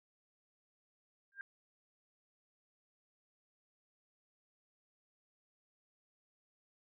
sine tone with exponential growth, 1598 Hz, G6, 33 cents sharp, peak -38 dBFS, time 1.32-1.41 s, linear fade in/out 1 ms, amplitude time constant 19 ms, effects none

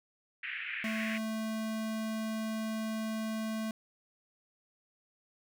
white band-pass noise, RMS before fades -39 dBFS, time 0.43-1.18 s, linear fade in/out 5 ms, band 1600 to 2600 Hz, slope 48 dB/octave
square tone, 220 Hz, A3, in tune, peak -34 dBFS, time 0.84-3.71 s, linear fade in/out 2 ms
effects none

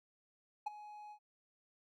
triangle tone with ADSR envelope, 839 Hz, G#5, 17 cents sharp, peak -31 dBFS, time 0.66-1.19 s, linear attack 10 ms, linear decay 16 ms, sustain -16 dB, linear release 76 ms, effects none

